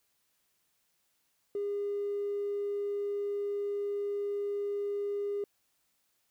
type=tone with tanh clipping; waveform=triangle; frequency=406.2 Hz; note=G#4; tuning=38 cents flat; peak=-30 dBFS; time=1.55-5.44 s; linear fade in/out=2 ms; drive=1 dB; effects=white hiss -75 dBFS RMS until 6.3 s